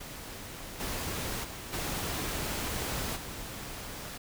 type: noise with level steps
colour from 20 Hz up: pink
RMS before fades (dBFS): -43 / -35 / -42 / -34 / -41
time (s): 0-4.18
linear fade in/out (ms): 10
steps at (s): 0.79 / 1.43 / 1.72 / 3.15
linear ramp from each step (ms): 20
effects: none